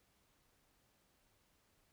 silence, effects pink hiss -75 dBFS RMS until 1.92 s

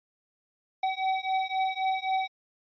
square beating tone pair, 759 / 762.8 Hz, F#5 / G5, +44 / -47 cents, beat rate 3.8 Hz, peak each -30 dBFS, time 0.83-2.28 s, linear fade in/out 5 ms, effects resampled to 11025 Hz

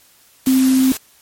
sine tone in noise, 261.6 Hz, C4, in tune, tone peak -10 dBFS, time 0.47-0.92 s, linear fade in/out 2 ms, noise white, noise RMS -26 dBFS, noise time 0.46-0.97 s, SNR +13 dB, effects white hiss -51 dBFS RMS until 1.21 s + MP3 64 kbps

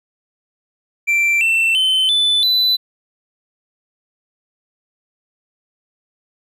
triangle tone with pitch steps, 2349 / 2683 / 3064 / 3499 / 3996 Hz, D7 / E7 / G7 / A7 / B7, 0 / +30 / -40 / -10 / +20 cents, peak -11 dBFS, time 1.07-2.77 s, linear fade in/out 20 ms, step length 340 ms, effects none

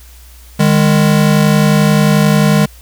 square tone pair together, 153.3 / 204.6 Hz, D#3 / G#3, -25 / -26 cents, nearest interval perfect fourth, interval 499 cents, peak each -11 dBFS, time 0.59-2.66 s, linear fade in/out 10 ms, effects added 60 Hz sine -36 dBFS peak until 2.81 s + white hiss -43 dBFS RMS until 2.81 s

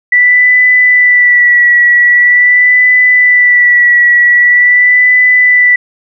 sine tone with vibrato, 1965 Hz, B6, 9 cents flat, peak -3 dBFS, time 0.12-5.76 s, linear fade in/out 5 ms, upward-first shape sine, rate 0.44 Hz, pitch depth 28 cents each way, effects none

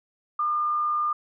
sine tone with frequency modulation, 1207 Hz, D6, 47 cents sharp, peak -22 dBFS, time 0.39-1.13 s, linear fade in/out 5 ms, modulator 83.2 Hz, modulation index 0.2, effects none

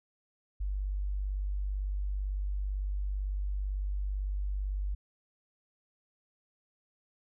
sine tone, 48.96 Hz, G1, 1 cent flat, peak -30 dBFS, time 0.6-4.95 s, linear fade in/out 10 ms, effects none

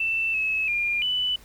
sine tone with pitch steps, 2666 / 2584 / 2407 / 2986 Hz, E7 / E7 / D7 / F#7, +19 / -35 / +42 / +15 cents, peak -22 dBFS, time 0-1.36 s, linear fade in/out 5 ms, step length 340 ms, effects added 50 Hz sine -52 dBFS peak until 1.44 s + pink hiss -52 dBFS RMS until 1.44 s

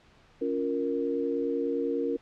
sine chord, Bb minor, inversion first, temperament just, 279.7 / 349.6 / 466.2 Hz, Db4 / F4 / Bb4, +16 / +2 / 0 cents, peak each -31 / -33 / -29 dBFS, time 0.41-2.17 s, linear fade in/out 10 ms, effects pink hiss -59 dBFS RMS until 2.21 s + low-pass 4000 Hz 12 dB/octave

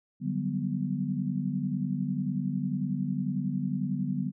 sine chord, G major seventh, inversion second, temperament equal, 146.83 / 185 / 196 / 246.9 Hz, D3 / F#3 / G3 / B3, 0 / 0 / 0 / 0 cents, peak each -33 dBFS, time 0.2-4.32 s, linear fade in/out 50 ms, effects none

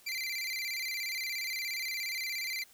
25% pulse tone with vibrato, 2199 Hz, C#7, 14 cents flat, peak -30 dBFS, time 0.06-2.64 s, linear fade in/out 10 ms, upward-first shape square, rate 17 Hz, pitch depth 110 cents each way, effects white hiss -60 dBFS RMS until 2.73 s

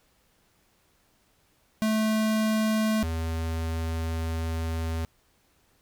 square tone pair in turn, 217.7 / 81.55 Hz, A3 / E2, -18 / -18 cents, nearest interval octave + perfect fourth, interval 1700 cents, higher first, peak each -23 / -28 dBFS, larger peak first, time 1.82-3.03 / 3.03-5.05 s, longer second, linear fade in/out 0 ms, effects pink hiss -66 dBFS RMS until 5.81 s

